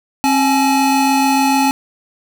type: tone pair together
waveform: square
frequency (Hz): 268.4 / 852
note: C4 / G#5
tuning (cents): +44 / +44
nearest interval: octave + minor sixth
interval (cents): 2000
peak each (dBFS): -15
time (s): 0.24-1.71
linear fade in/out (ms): 0
effects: none